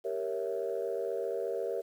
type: chord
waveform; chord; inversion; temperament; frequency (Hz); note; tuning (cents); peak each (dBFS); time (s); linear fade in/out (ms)
sine; G diminished seventh; none; equal; 392 / 466.2 / 554.4 / 659.3; G4 / Bb4 / Db5 / Fb5; 0 / 0 / 0 / 0; -36 / -34 / -37 / -39; 0.04-1.82; 20
effects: tanh soft clip ceiling -23 dBFS + 10-bit